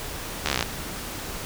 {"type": "slowing click train", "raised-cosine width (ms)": 0.2, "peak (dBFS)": -5, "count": 12, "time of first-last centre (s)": [0.46, 0.627], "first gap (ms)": 13, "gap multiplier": 1.03, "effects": ["pink hiss -34 dBFS RMS until 1.45 s"]}